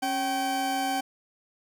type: tone pair together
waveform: 40% pulse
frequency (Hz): 273 / 772.2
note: C#4 / G5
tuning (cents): -26 / -26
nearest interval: octave + tritone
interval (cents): 1800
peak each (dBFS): -31 / -26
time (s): 0.02-1.01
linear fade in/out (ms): 10
effects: none